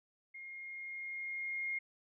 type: tone with level ramp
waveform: sine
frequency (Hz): 2136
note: C7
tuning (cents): +35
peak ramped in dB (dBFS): -46 to -34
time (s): 0.34-1.79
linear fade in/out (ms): 10
effects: none